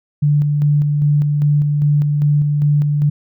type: tone with tremolo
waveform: sine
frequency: 146.83 Hz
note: D3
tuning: in tune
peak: -10 dBFS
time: 0.22-3.1 s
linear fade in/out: 10 ms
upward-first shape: square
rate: 2.5 Hz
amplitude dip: 30%
effects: none